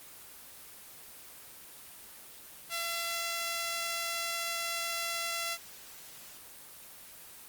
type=tone with high-pass filter; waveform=sawtooth; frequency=677 Hz; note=E5; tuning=46 cents sharp; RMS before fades=-35 dBFS; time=2.69-5.58 s; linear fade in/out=50 ms; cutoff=1600 Hz; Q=0.56; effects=white hiss -50 dBFS RMS until 7.48 s + Opus 24 kbps